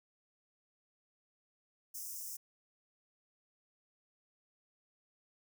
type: high-pass noise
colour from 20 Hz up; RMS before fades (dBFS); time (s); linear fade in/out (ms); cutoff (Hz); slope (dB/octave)
white; -44; 1.94-2.37; 10; 5200; 96
effects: none